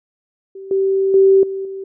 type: tone with level steps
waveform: sine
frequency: 387.1 Hz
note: G4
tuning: 22 cents flat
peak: -30 / -13 / -7 / -21 / -25 dBFS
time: 0.55-1.84 s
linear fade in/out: 5 ms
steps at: 0.71 / 1.14 / 1.43 / 1.65 s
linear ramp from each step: 2 ms
effects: none